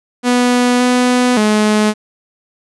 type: tone with pitch steps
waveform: sawtooth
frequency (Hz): 246.1 / 248.5 / 212.6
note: B3 / B3 / G#3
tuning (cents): -6 / +11 / +41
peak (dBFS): -6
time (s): 0.23-1.94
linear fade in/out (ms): 50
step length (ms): 570
effects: resampled to 24000 Hz + 8-bit